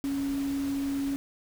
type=tone in noise; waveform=sine; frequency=277.2 Hz; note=C#4; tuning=in tune; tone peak=-27 dBFS; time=0.04-1.16 s; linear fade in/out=0 ms; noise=pink; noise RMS=-43 dBFS; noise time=0.04-1.16 s; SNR=+13 dB; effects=none